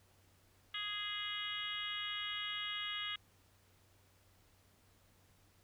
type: harmonic tone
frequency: 415.3 Hz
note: G#4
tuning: in tune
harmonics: 3 / 4 / 5 / 6 / 7 / 8 / 9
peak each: -48 / -48 / -45 / -55 / -43 / -44 / -50 dBFS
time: 0.74-3.16 s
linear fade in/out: 5 ms
effects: added 94 Hz sine -70 dBFS peak until 5.63 s + pink hiss -70 dBFS RMS until 5.63 s